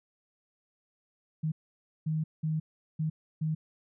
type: tone bursts at uneven times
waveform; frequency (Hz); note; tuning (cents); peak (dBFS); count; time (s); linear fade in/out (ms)
sine; 156.8; D#3; +14; -27; 5; 1.43-1.52 / 2.06-2.24 / 2.43-2.6 / 2.99-3.1 / 3.41-3.55; 10
effects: none